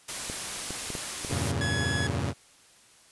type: noise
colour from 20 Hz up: white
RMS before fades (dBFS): -34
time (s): 0.08-1.52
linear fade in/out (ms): 10
type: clicks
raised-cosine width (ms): 2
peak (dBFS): -22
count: 6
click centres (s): 0.299 / 0.706 / 0.903 / 0.952 / 1.248 / 1.312
type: chord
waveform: sawtooth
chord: E diminished seventh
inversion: none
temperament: equal with one note detuned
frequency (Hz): 82.41 / 95.87 / 116.54 / 138.59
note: E2 / G2 / Bb2 / Db3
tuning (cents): 0 / -38 / 0 / 0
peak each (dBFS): -29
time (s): 1.28-2.34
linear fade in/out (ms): 50
type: tone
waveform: sawtooth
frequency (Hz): 1688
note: G#6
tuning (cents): +28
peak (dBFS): -26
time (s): 1.61-2.07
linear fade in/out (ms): 2
effects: white hiss -57 dBFS RMS until 3.11 s + resampled to 24000 Hz